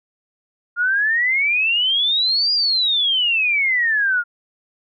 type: exponential two-way sweep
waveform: sine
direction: up then down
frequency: 1400 to 4892 to 1400 Hz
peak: -15 dBFS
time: 0.76-4.24 s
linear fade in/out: 50 ms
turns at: 2.53 s
effects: none